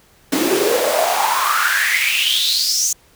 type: noise with high-pass filter sweep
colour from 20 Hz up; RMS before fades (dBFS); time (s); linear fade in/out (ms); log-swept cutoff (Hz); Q
pink; -17; 0.32-2.93; 5; 280 to 6700; 7.7
effects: pink hiss -52 dBFS RMS until 3.15 s